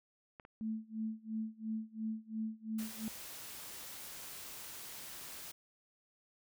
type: clicks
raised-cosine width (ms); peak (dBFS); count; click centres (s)
0.5; -35 / -38; 2; 0.398 / 0.451
type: tone with tremolo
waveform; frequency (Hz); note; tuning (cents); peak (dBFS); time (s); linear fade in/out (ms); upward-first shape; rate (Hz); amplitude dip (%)
sine; 220; A3; 0; -34; 0.61-3.08; 0; sine; 2.9; 95
type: noise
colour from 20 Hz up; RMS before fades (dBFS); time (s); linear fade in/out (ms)
white; -48; 2.78-5.52; 10
effects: none